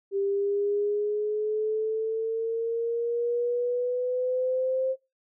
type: exponential sweep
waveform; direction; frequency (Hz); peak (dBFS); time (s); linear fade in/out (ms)
sine; up; 393.8 to 527; -24; 0.11-4.96; 50
effects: noise-tail reverb RT60 0.2 s tail -17 dB re dry